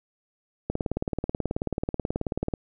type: click train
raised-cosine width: 2 ms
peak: -13 dBFS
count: 35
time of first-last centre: 0.7-2.538 s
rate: 18.5 Hz
effects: none